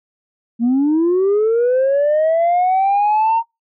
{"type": "linear sweep", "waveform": "sine", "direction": "up", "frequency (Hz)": [226.2, 923], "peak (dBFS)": -10, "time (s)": [0.59, 3.43], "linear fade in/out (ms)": 50, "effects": ["noise-tail reverb RT60 0.2 s tail -25 dB re dry", "tanh soft clip ceiling -10 dBFS"]}